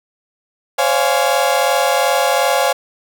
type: chord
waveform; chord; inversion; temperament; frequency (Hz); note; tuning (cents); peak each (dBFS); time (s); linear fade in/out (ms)
35% pulse; Db major seventh; third; equal with one note detuned; 523.3 / 566 / 698.5 / 830.6; C5 / Db5 / F5 / Ab5; 0 / +36 / 0 / 0; -17; 0.78-2.73; 10
effects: none